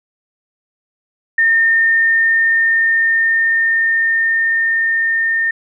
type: tone with level ramp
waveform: sine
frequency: 1819 Hz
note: A#6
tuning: 43 cents flat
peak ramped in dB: -9 to -13 dBFS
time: 1.38-5.51 s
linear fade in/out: 5 ms
effects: none